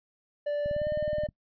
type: tone with pitch glide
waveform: triangle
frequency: 585 to 603.5 Hz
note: D5 to D5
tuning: -7 to +47 cents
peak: -25 dBFS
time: 0.46-1.27 s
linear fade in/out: 10 ms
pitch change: +54 cents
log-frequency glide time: 0.71-0.87 s
type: click train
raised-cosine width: 5 ms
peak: -27 dBFS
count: 13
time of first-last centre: 0.66-1.288 s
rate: 19.1 Hz
effects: noise-tail reverb RT60 0.1 s tail -24 dB re dry + resampled to 11025 Hz